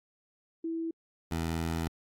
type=tone pair in turn; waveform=sine / 15% pulse; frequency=328.5 / 82.27 Hz; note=E4 / E2; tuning=-6 / -3 cents; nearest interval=2 octaves; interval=2397 cents; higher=first; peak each=-31 / -24 dBFS; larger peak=second; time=0.64-0.91 / 1.31-1.88 s; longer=second; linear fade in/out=5 ms; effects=AAC 48 kbps